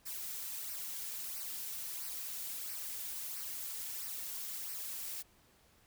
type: noise with flanger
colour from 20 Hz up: blue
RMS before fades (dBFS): -42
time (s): 0.05-5.23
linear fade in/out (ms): 20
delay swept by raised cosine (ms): 0.28 to 3.28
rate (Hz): 1.5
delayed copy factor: -0.6
effects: pink hiss -67 dBFS RMS until 5.86 s